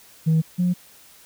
sine tone pair in turn, 160 / 178.8 Hz, D#3 / F3, +49 / +41 cents, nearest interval major second, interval 192 cents, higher second, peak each -13 / -16 dBFS, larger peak first, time 0.26-0.42 / 0.58-0.74 s, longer neither, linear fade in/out 20 ms, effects tanh soft clip ceiling -13 dBFS + white hiss -50 dBFS RMS until 1.25 s

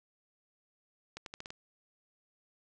accelerating click train, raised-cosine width 0.2 ms, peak -25 dBFS, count 6, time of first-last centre 1.17-1.505 s, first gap 92 ms, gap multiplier 0.84, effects resampled to 24000 Hz + 10-bit

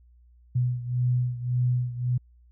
sine beating tone pair, 123.47 / 125.27 Hz, B2 / B2, 0 / +25 cents, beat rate 1.8 Hz, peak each -24 / -28 dBFS, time 0.55-2.18 s, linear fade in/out 10 ms, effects added 60 Hz sine -53 dBFS peak until 2.51 s

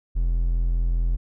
triangle tone, 42.37 Hz, E1, 48 cents sharp, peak -17 dBFS, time 0.15-1.17 s, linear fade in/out 20 ms, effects none

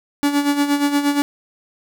45% pulse tone with tremolo, 287.1 Hz, D4, 39 cents flat, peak -13 dBFS, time 0.23-1.22 s, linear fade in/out 0 ms, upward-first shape sine, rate 8.5 Hz, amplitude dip 65%, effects none

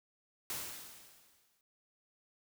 white noise with exponential decay, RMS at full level -38 dBFS, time 0.5-1.61 s, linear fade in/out 1 ms, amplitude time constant 240 ms, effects none

